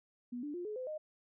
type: tone with pitch steps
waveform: sine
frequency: 244 / 293.5 / 353.1 / 424.8 / 511.1 / 614.8 Hz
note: B3 / D4 / F4 / G#4 / C5 / D#5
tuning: -21 / -1 / +19 / +39 / -41 / -21 cents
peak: -38 dBFS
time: 0.32-0.98 s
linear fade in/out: 10 ms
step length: 110 ms
effects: none